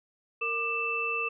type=tone cluster; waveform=sine; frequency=460.9 / 1192 / 2651 Hz; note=A#4 / D6 / E7; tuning=-20 / +25 / +9 cents; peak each=-36 / -34 / -29 dBFS; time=0.41-1.29 s; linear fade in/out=10 ms; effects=none

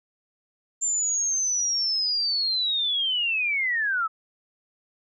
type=linear sweep; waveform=sine; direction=down; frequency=7300 to 1267 Hz; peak=-22 dBFS; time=0.81-4.08 s; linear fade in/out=20 ms; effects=none

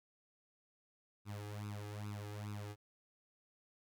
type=tone with flanger; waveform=sawtooth; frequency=103.83 Hz; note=G#2; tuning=in tune; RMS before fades=-45 dBFS; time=1.25-2.76 s; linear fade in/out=50 ms; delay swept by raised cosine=0.78 to 2.48 ms; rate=2.4 Hz; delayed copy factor=+0.95; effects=none

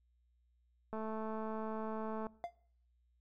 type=click train; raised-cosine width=1 ms; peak=-29 dBFS; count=294; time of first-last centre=0.93-2.268 s; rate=219 Hz
type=tone with exponential decay; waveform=triangle; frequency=694 Hz; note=F5; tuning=11 cents flat; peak=-32 dBFS; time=2.44-2.55 s; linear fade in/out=0 ms; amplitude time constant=22 ms
effects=noise-tail reverb RT60 0.6 s tail -22 dB re dry + added 60 Hz sine -70 dBFS peak until 3.2 s

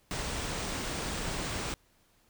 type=band-stop noise; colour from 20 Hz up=pink; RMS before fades=-35 dBFS; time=0.11-1.74 s; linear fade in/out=0 ms; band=9800 to 16000 Hz; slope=96 dB/octave; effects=pink hiss -67 dBFS RMS until 2.29 s

